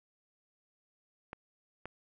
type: clicks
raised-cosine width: 0.5 ms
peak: -26 dBFS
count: 2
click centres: 1.331 / 1.856 s
effects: none